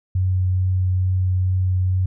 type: tone with vibrato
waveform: sine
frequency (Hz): 92.5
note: F#2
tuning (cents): 0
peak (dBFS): -16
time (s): 0.15-2.06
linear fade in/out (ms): 5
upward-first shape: triangle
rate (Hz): 2.3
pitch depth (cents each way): 10
effects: none